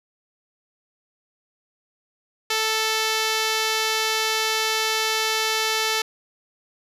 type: tone with low-pass filter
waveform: 5% pulse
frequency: 440 Hz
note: A4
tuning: in tune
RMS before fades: -23 dBFS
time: 2.5-6.02 s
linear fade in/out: 5 ms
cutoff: 10000 Hz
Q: 1.1
effects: none